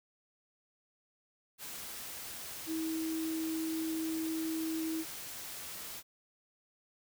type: tone in noise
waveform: sine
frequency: 321.3 Hz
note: E4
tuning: 44 cents flat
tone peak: -33 dBFS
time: 2.66-5.05 s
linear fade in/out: 50 ms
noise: white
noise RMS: -44 dBFS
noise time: 1.58-6.03 s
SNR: +8 dB
effects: none